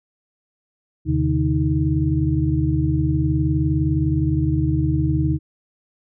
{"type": "tone cluster", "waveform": "sine", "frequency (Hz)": [78.4, 130.8, 150.3, 312.9], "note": ["D#2", "C3", "D3", "D#4"], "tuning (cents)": [14, 0, 40, 10], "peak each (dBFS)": -22, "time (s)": [1.05, 5.39], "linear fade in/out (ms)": 50, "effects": []}